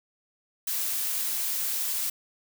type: noise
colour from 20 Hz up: blue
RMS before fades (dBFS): -29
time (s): 0.67-2.1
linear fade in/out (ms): 5
effects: none